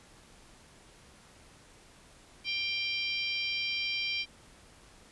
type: harmonic tone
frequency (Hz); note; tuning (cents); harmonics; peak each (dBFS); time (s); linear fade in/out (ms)
789; G5; +11; 3 / 4 / 5 / 6 / 7; -33 / -36 / -42 / -39 / -42; 2.44-4.26; 50
effects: pink hiss -57 dBFS RMS until 5.11 s + resampled to 24000 Hz